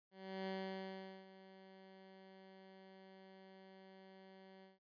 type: tone with ADSR envelope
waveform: 15% pulse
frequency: 190.7 Hz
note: G3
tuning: 47 cents flat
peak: -35 dBFS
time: 0.11-4.79 s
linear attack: 360 ms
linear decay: 780 ms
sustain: -17 dB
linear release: 160 ms
effects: resampled to 11025 Hz